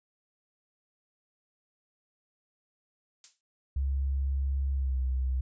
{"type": "noise with exponential decay", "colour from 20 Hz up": "violet", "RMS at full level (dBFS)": -37, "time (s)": [3.24, 3.41], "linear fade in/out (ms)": 1, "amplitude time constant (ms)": 36}
{"type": "tone with pitch glide", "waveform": "sine", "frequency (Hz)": [68.1, 64.46], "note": ["C#2", "C2"], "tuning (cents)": [-30, -25], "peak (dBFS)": -26, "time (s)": [3.76, 5.41], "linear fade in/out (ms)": 5, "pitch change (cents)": -95, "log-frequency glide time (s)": [4.74, 4.98]}
{"effects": ["resampled to 16000 Hz"]}